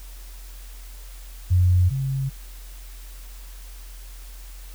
sine tone pair in turn, 89.9 / 134.7 Hz, F#2 / C#3, -49 / -49 cents, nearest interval perfect fifth, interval 700 cents, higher second, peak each -14 / -22 dBFS, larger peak first, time 1.5-1.9 / 1.9-2.3 s, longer neither, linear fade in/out 20 ms, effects added 43 Hz sine -37 dBFS peak until 4.74 s + white hiss -48 dBFS RMS until 4.74 s

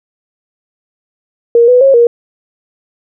sine tone with pitch steps, 469.4 / 496.4 / 543 / 472.7 Hz, A#4 / B4 / C#5 / A#4, +12 / +9 / -36 / +24 cents, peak -3 dBFS, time 1.55-2.07 s, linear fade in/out 2 ms, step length 130 ms, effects none

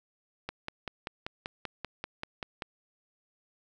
click train, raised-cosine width 0.3 ms, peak -19 dBFS, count 12, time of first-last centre 0.49-2.622 s, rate 5.16 Hz, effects none

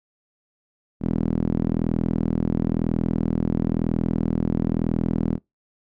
sawtooth tone with band-pass filter, 41 Hz, E1, 9 cents flat, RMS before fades -23 dBFS, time 1-5.39 s, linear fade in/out 50 ms, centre 230 Hz, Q 2, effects noise-tail reverb RT60 0.2 s tail -25 dB re dry

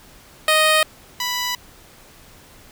10% pulse tone pair in turn, 622.3 / 987.8 Hz, D#5 / B5, 0 / 0 cents, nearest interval minor sixth, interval 800 cents, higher second, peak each -5 / -13 dBFS, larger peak first, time 0.48-0.83 / 1.2-1.55 s, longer neither, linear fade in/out 2 ms, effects pink hiss -47 dBFS RMS until 2.71 s

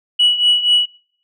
sine tone with tremolo, 2935 Hz, F#7, 15 cents flat, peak -6 dBFS, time 0.19-0.86 s, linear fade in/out 10 ms, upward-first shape triangle, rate 4.1 Hz, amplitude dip 80%, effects noise-tail reverb RT60 0.6 s tail -22 dB re dry + tanh soft clip ceiling -6 dBFS

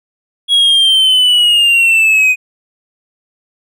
triangle linear sweep, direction down, 3333 to 2489 Hz, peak -5 dBFS, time 0.48-2.36 s, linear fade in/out 50 ms, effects none

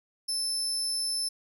30% pulse tone, 5274 Hz, E8, in tune, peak -24 dBFS, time 0.28-1.29 s, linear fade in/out 10 ms, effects none

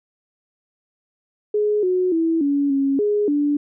sine tone with pitch steps, 419.5 / 366.3 / 327.6 / 283.5 / 274.8 / 415.4 / 291 Hz, G#4 / F#4 / E4 / C#4 / C#4 / G#4 / D4, +17 / -17 / -11 / +39 / -15 / 0 / -16 cents, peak -16 dBFS, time 1.54-3.57 s, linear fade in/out 5 ms, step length 290 ms, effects none

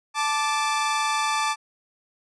sawtooth tone pair together, 875.7 / 1174.7 Hz, A5 / D6, -8 / 0 cents, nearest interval perfect fourth, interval 508 cents, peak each -21 dBFS, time 0.14-1.56 s, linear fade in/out 50 ms, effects resampled to 22050 Hz

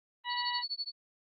harmonic tone, 973 Hz, B5, 26 cents flat, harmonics 1 / 2 / 3 / 4, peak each -35 / -38 / -40 / -41 dBFS, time 0.24-0.64 s, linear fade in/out 50 ms
sine tone with tremolo, 4435 Hz, C#8, in tune, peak -31 dBFS, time 0.29-0.92 s, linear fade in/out 50 ms, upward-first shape sine, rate 12 Hz, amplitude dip 100%
effects Opus 24 kbps

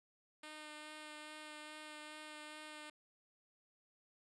5% pulse tone with vibrato, 304.4 Hz, D#4, 38 cents flat, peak -38 dBFS, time 0.43-2.9 s, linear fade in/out 5 ms, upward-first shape sine, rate 2.4 Hz, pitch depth 13 cents each way, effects resampled to 22050 Hz

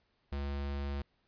square tone, 70.4 Hz, C#2, 27 cents sharp, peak -35 dBFS, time 0.32-1.02 s, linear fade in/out 5 ms, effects pink hiss -75 dBFS RMS until 1.27 s + resampled to 11025 Hz

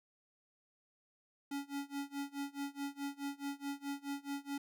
square tone with tremolo, 281.1 Hz, C#4, 24 cents sharp, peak -37 dBFS, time 1.51-4.58 s, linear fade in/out 5 ms, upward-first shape sine, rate 4.7 Hz, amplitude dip 95%, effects none

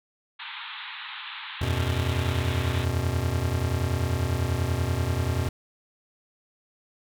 white band-pass noise, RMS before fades -38 dBFS, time 0.39-2.85 s, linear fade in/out 10 ms, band 840 to 3900 Hz, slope 96 dB/octave
square chord, E suspended second, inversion none, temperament just, 82.41 / 92.71 / 123.61 Hz, E2 / F#2 / B2, 0 / +4 / +2 cents, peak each -29 dBFS, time 1.61-5.49 s, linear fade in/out 5 ms
effects none

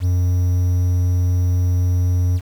triangle tone with quantisation, 89.6 Hz, F2, 45 cents sharp, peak -12 dBFS, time 0-2.41 s, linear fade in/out 50 ms, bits 7, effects none

